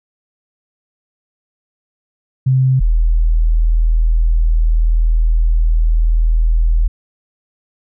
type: tone pair in turn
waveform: sine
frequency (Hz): 130.81 / 40.42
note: C3 / E1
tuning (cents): 0 / -33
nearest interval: octave + minor sixth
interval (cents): 2033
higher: first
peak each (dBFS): -9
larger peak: neither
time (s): 2.46-2.8 / 2.8-6.88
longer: second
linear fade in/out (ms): 10
effects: none